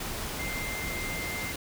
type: tone in noise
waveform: sine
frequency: 2093 Hz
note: C7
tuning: in tune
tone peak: -35 dBFS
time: 0.39-1.52 s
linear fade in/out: 5 ms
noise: pink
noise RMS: -35 dBFS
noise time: 0-1.56 s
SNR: -3 dB
effects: none